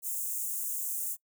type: high-pass noise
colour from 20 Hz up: white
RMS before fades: -34 dBFS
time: 0.02-1.17 s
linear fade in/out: 50 ms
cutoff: 6800 Hz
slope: 48 dB/octave
effects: noise-tail reverb RT60 0.1 s tail -23 dB re dry